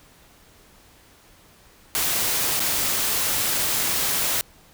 white noise with dropouts, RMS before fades -23 dBFS, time 1.95-4.41 s, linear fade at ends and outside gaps 0 ms, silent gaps 2.595-2.603 s, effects pink hiss -53 dBFS RMS until 4.73 s

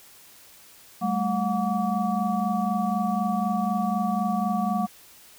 sine tone cluster, 193.9 / 217.9 / 724 / 1147 Hz, G3 / A3 / F#5 / D6, -19 / -17 / -38 / -41 cents, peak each -27 / -27 / -27 / -32 dBFS, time 1.01-4.87 s, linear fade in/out 20 ms, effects white hiss -51 dBFS RMS until 5.38 s

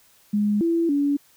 sine tone with pitch steps, 207.5 / 334.7 / 285.2 Hz, G#3 / E4 / C#4, -1 / +26 / +49 cents, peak -18 dBFS, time 0.33-1.17 s, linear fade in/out 10 ms, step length 280 ms, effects white hiss -57 dBFS RMS until 1.36 s

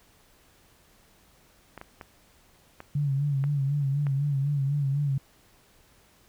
clicks, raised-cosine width 0.5 ms, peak -25 dBFS, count 6, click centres 1.777 / 1.814 / 2.012 / 2.804 / 3.44 / 4.068 s
sine tone with vibrato, 140.9 Hz, C#3, 29 cents sharp, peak -23 dBFS, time 2.95-5.18 s, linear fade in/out 5 ms, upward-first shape sine, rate 4 Hz, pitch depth 69 cents each way
effects pink hiss -60 dBFS RMS until 6.28 s

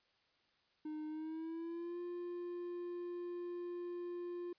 triangle tone with pitch glide, 307.2 to 350.8 Hz, D#4 to F4, -22 to +8 cents, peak -39 dBFS, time 0.85-4.53 s, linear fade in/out 5 ms, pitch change +230 cents, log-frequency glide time 1.07-2 s, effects white hiss -75 dBFS RMS until 4.58 s + resampled to 11025 Hz

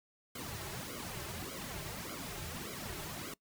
pink noise with flanger, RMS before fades -43 dBFS, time 0.35-3.34 s, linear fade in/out 5 ms, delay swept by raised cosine 1.1 to 4.2 ms, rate 1.7 Hz, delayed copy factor -0.95, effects noise-tail reverb RT60 0.1 s tail -22 dB re dry

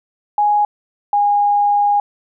sine tone pair in turn, 830.6 / 819.2 Hz, G#5 / G#5, 0 / -24 cents, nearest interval unison, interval 24 cents, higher first, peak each -11 dBFS, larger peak neither, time 0.38-0.65 / 1.13-2 s, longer second, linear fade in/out 2 ms, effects none

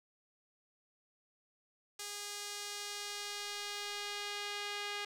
sawtooth tone with band-pass filter sweep, 410.3 Hz, G#4, 21 cents flat, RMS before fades -42 dBFS, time 1.99-5.05 s, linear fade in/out 5 ms, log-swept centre 7000 to 3000 Hz, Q 0.97, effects 11-bit

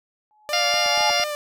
sine tone with exponential growth, 850 Hz, G#5, 40 cents sharp, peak -19 dBFS, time 0.31-1.1 s, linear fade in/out 0 ms, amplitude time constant 170 ms
sawtooth tone with vibrato, 591 Hz, D5, 11 cents sharp, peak -22 dBFS, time 0.49-1.35 s, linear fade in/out 0 ms, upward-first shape sine, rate 4.2 Hz, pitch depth 30 cents each way
harmonic tone, 700 Hz, F5, 4 cents sharp, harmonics 1 / 2 / 3 / 4 / 5 / 6 / 7 / 8, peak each -25 / -30 / -26 / -27 / -30 / -30 / -27 / -27 dBFS, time 0.53-1.24 s, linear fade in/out 2 ms
clicks, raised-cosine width 1 ms, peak -24 dBFS, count 6, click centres 0.741 / 0.861 / 0.977 / 1.008 / 1.109 / 1.199 s
effects none

